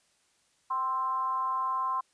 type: tone with frequency modulation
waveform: sine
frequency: 1046.5 Hz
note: C6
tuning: in tune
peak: -27 dBFS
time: 0.7-2.01 s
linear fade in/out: 10 ms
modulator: 274 Hz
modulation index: 0.47
effects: white hiss -69 dBFS RMS until 2.13 s + resampled to 22050 Hz